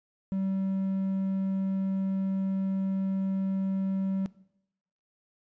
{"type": "tone with quantisation", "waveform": "triangle", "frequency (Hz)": 192.3, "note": "G3", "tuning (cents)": -33, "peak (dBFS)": -25, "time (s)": [0.32, 4.26], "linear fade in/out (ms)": 0, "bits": 9, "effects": ["noise-tail reverb RT60 0.8 s tail -19 dB re dry", "resampled to 16000 Hz"]}